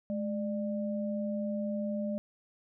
sine tone pair together, 211.5 / 596 Hz, G#3 / D5, +32 / +25 cents, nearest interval octave + tritone, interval 1793 cents, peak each -32 / -36 dBFS, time 0.1-2.18 s, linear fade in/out 0 ms, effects none

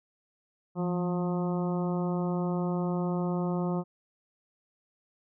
harmonic tone with a mistuned harmonic, 178.4 Hz, F3, 37 cents sharp, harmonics 1 / 2 / 3 / 4 / 5 / 6 / 7, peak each -28 / -34 / -38 / -40 / -42 / -44 / -45 dBFS, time 0.75-3.84 s, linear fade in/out 50 ms, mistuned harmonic 1, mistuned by -49 cents, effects none

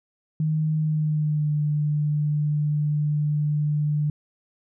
sine tone with pitch glide, 155.56 to 149.14 Hz, D#3 to D3, 0 to +27 cents, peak -20 dBFS, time 0.4-4.1 s, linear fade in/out 2 ms, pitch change -73 cents, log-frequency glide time 0.78-1.57 s, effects none

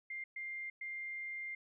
sine tone bursts at uneven times, 2100 Hz, C7, 6 cents sharp, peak -40 dBFS, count 3, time 0.1-0.24 / 0.36-0.7 / 0.81-1.55 s, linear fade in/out 5 ms, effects none

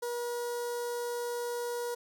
sawtooth tone with notch filter, 480 Hz, B4, 49 cents flat, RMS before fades -35 dBFS, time 0.02-1.95 s, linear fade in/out 10 ms, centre 2500 Hz, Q 0.67, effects none

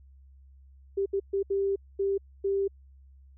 sine tone bursts at uneven times, 393.7 Hz, G4, 8 cents sharp, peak -24 dBFS, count 6, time 0.97-1.06 / 1.13-1.2 / 1.33-1.43 / 1.5-1.76 / 1.99-2.18 / 2.44-2.68 s, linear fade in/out 10 ms, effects added 67 Hz sine -51 dBFS peak until 3.37 s

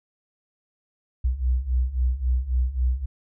sine beating tone pair, 60.6 / 64.3 Hz, B1 / C2, -32 / -30 cents, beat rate 3.7 Hz, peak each -25 / -22 dBFS, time 1.24-3.06 s, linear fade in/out 10 ms, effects none

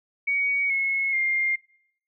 sine tone with pitch steps, 2248 / 2180 / 2114 Hz, C#7 / C#7 / C7, +24 / -29 / +17 cents, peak -21 dBFS, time 0.27-1.56 s, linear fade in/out 10 ms, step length 430 ms, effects noise-tail reverb RT60 0.8 s tail -24 dB re dry

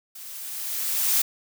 blue noise with level ramp, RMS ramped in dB -41 to -20 dBFS, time 0.15-1.22 s, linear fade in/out 5 ms, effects none

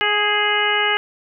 harmonic tone with a mistuned harmonic, 417.6 Hz, G#4, 10 cents sharp, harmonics 1 / 2 / 3 / 4 / 5 / 6 / 7, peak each -25 / -24 / -25 / -22 / -22 / -28 / -22 dBFS, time 0.01-0.97 s, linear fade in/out 0 ms, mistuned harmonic 4, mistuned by -21 cents, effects none

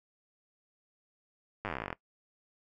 slowing click train, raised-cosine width 0.5 ms, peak -20 dBFS, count 19, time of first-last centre 1.65-1.928 s, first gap 9 ms, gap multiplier 1.06, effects noise-tail reverb RT60 0.1 s tail -20 dB re dry

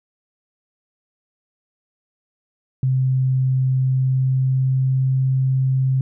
sine tone with pitch glide, 130.5 to 131.79 Hz, C3 to C3, -4 to +13 cents, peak -15 dBFS, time 2.83-6.01 s, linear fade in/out 2 ms, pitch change +17 cents, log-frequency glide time 3.73-5.19 s, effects none

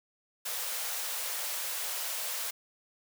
white high-pass noise, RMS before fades -35 dBFS, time 0.45-2.51 s, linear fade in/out 10 ms, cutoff 460 Hz, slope 96 dB/octave, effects none

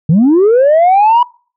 sine linear sweep, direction up, 143.5 to 985 Hz, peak -3 dBFS, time 0.09-1.23 s, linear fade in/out 5 ms, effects noise-tail reverb RT60 0.4 s tail -24 dB re dry + tanh soft clip ceiling -3 dBFS

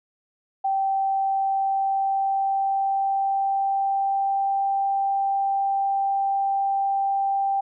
sine tone with pitch glide, 778 to 787 Hz, G5 to G5, -13 to +7 cents, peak -20 dBFS, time 0.64-7.61 s, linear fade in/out 10 ms, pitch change +20 cents, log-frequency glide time 0.94-4.71 s, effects none

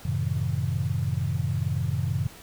sine chord, F# diminished seventh, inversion none, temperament just, 92.5 / 111 / 133.2 / 159.84 Hz, F#2 / A2 / C3 / Eb3, 0 / +16 / +31 / +47 cents, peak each -29 / -30 / -28 / -32 dBFS, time 0.05-2.27 s, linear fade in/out 5 ms, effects pink hiss -47 dBFS RMS until 2.42 s

